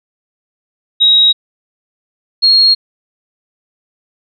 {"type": "tone pair in turn", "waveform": "sine", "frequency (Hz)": [3810, 4278], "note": ["A#7", "C8"], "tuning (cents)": [37, 38], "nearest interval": "major second", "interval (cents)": 201, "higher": "second", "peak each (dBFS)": -5, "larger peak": "neither", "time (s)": [[1, 1.33], [2.42, 2.75]], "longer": "neither", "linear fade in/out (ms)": 20, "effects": []}